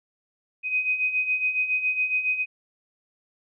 sine beating tone pair, 2504 / 2511.2 Hz, D#7 / D#7, +10 / +15 cents, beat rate 7.2 Hz, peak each -29 / -23 dBFS, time 0.63-2.46 s, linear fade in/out 50 ms, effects none

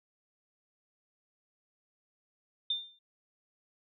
sine tone with exponential decay, 3597 Hz, A7, 37 cents sharp, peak -26 dBFS, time 2.7-2.99 s, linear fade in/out 5 ms, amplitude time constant 61 ms, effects none

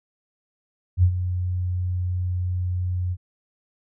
sine tone with ADSR envelope, 90.3 Hz, F#2, 42 cents flat, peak -11 dBFS, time 0.97-3.17 s, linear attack 61 ms, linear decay 76 ms, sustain -11 dB, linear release 51 ms, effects none

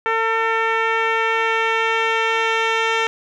10% pulse tone with low-pass filter sweep, 450.5 Hz, A4, 41 cents sharp, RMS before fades -19 dBFS, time 0.06-3.07 s, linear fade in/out 0 ms, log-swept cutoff 1800 to 3900 Hz, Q 1.2, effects none

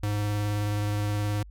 square tone with vibrato, 103.83 Hz, G#2, in tune, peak -26 dBFS, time 0.03-1.43 s, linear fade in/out 5 ms, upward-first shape sine, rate 19 Hz, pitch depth 14 cents each way, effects added 50 Hz sine -43 dBFS peak until 1.5 s

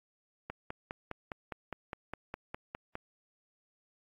click train, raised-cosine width 0.5 ms, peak -23 dBFS, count 13, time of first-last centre 0.5-2.954 s, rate 4.89 Hz, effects AAC 32 kbps

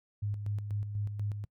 sine tone with tremolo, 103.2 Hz, G#2, 10 cents flat, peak -30 dBFS, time 0.22-1.45 s, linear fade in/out 10 ms, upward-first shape square, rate 4.1 Hz, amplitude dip 50%, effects noise-tail reverb RT60 0.1 s tail -26 dB re dry

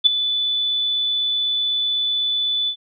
sine tone with ADSR envelope, 3484 Hz, A7, 18 cents flat, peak -6 dBFS, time 0.04-2.76 s, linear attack 24 ms, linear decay 10 ms, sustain -12 dB, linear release 80 ms, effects none

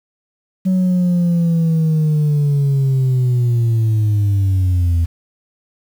sine linear sweep, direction down, 187.9 to 82.5 Hz, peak -9 dBFS, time 0.65-5.06 s, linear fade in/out 20 ms, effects tanh soft clip ceiling -11 dBFS + 7-bit

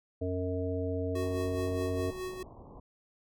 harmonic tone, 91.5 Hz, F#2, 19 cents flat, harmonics 1 / 3 / 5 / 7, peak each -34 / -36 / -35 / -39 dBFS, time 0.21-2.11 s, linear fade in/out 10 ms
square tone with tremolo, 370 Hz, F#4, in tune, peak -35 dBFS, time 1.15-2.43 s, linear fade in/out 5 ms, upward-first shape sine, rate 4.8 Hz, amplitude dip 55%
pink low-pass noise, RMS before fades -49 dBFS, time 1.22-2.8 s, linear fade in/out 5 ms, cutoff 1100 Hz, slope 96 dB/octave
effects none

